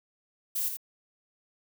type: noise with echo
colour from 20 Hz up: violet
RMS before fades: -30 dBFS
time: 0.55-0.69 s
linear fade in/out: 10 ms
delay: 81 ms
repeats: 1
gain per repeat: -6 dB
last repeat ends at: 0.771 s
effects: none